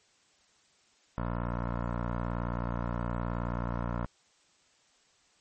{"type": "tone with low-pass filter", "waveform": "15% pulse", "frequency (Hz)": 59, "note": "A#1", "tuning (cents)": 22, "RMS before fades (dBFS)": -33, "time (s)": [1.18, 4.06], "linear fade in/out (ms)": 0, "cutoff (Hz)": 1200, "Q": 2.7, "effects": ["white hiss -66 dBFS RMS until 5.4 s", "MP3 32 kbps"]}